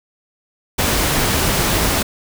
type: noise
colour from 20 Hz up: pink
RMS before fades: -17 dBFS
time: 0.78-2.03 s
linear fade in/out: 10 ms
effects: none